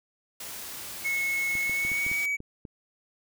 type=noise; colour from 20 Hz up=white; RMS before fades=-39 dBFS; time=0.4-2.26 s; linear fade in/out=5 ms
type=tone with pitch glide; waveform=triangle; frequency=2187 to 2271 Hz; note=C#7 to C#7; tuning=-24 to +41 cents; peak=-24 dBFS; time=1.04-2.37 s; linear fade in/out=20 ms; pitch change=+65 cents; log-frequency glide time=1.64-2.25 s
type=clicks; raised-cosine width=3 ms; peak=-28 dBFS; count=8; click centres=1.553 / 1.696 / 1.85 / 1.917 / 2.065 / 2.115 / 2.404 / 2.652 s
effects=none